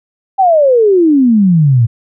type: exponential sweep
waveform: sine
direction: down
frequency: 798 to 110 Hz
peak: -5 dBFS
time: 0.38-1.87 s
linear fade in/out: 20 ms
effects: none